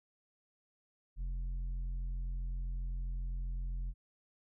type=tone with tanh clipping; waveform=sine; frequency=43.81 Hz; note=F1; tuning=6 cents sharp; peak=-36 dBFS; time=1.16-3.94 s; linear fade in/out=50 ms; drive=6 dB; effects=none